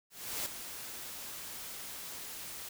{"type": "noise with ADSR envelope", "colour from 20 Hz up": "white", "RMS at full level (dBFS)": -35, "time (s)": [0.1, 2.69], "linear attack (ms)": 360, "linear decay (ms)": 4, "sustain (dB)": -9, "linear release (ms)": 6, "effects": []}